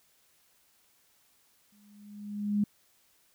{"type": "tone with exponential growth", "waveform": "sine", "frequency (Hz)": 206.3, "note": "G#3", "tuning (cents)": -11, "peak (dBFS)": -22, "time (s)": [1.72, 2.64], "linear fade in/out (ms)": 5, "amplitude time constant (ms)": 200, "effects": ["white hiss -67 dBFS RMS until 3.34 s"]}